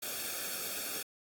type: noise with comb filter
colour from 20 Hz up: white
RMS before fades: -38 dBFS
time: 0.02-1.03 s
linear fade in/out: 10 ms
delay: 1 ms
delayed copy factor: -0.75
effects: AAC 64 kbps